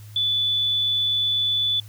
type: tone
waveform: sine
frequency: 3472 Hz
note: A7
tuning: 24 cents flat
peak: -19 dBFS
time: 0.16-1.8 s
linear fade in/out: 2 ms
effects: added 105 Hz sine -39 dBFS peak until 1.88 s + white hiss -52 dBFS RMS until 1.88 s